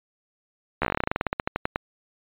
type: slowing click train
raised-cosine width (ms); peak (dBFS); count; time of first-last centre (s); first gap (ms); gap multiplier
0.5; -8; 22; 0.82-1.759; 13; 1.11
effects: resampled to 8000 Hz